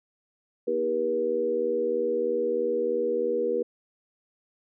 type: harmonic tone with a mistuned harmonic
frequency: 80 Hz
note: D#2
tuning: 49 cents sharp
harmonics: 3 / 4 / 5 / 6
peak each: -36 / -35 / -29 / -25 dBFS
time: 0.67-3.63 s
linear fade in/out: 10 ms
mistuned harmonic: 4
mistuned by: -17 cents
effects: none